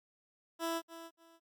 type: tone with echo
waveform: 15% pulse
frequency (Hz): 331.4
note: E4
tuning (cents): +9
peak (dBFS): -27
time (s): 0.59-0.82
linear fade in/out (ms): 50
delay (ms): 290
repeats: 2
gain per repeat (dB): -13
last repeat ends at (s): 1.4
effects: MP3 96 kbps